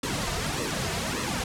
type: noise with flanger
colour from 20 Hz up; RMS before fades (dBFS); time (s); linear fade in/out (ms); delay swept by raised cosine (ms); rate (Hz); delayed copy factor
pink; -29; 0.03-1.44; 5; 1.3 to 3.7; 1.7; -0.8
effects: low-pass 9000 Hz 12 dB/octave